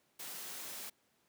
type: noise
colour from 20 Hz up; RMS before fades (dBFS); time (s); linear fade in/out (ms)
white; -45; 0.19-0.9; 10
effects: pink hiss -74 dBFS RMS until 1.28 s + high-pass 150 Hz 12 dB/octave